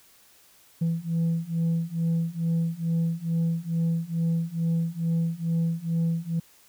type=beating tone pair; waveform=sine; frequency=164.81 / 167.11 Hz; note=E3 / E3; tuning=0 / +24 cents; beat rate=2.3 Hz; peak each=-25 / -24 dBFS; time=0.81-6.4 s; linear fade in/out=10 ms; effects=tanh soft clip ceiling -20 dBFS + white hiss -57 dBFS RMS until 6.68 s